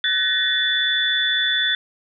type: tone cluster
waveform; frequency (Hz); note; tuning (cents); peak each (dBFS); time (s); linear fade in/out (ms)
sine; 1510 / 1728 / 1869 / 3476; F#6 / A6 / A#6 / A7; +35 / -32 / +4 / -22; -26 / -27 / -25 / -19; 0.04-1.75; 2
effects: none